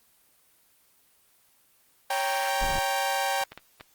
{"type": "chord", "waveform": "sawtooth", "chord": "G diminished", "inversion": "second", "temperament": "equal", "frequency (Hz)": [554.4, 784, 932.3], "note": ["Db5", "G5", "Bb5"], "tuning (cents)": [0, 0, 0], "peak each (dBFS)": [-28, -23, -29], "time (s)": [2.1, 3.44], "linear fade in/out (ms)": 5}
{"type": "noise", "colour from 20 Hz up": "brown", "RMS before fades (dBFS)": -32, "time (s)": [2.61, 2.79], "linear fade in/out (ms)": 2}
{"type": "clicks", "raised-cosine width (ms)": 0.3, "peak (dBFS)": -24, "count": 4, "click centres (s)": [3.415, 3.52, 3.576, 3.809]}
{"effects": ["white hiss -63 dBFS RMS until 3.94 s", "Opus 24 kbps"]}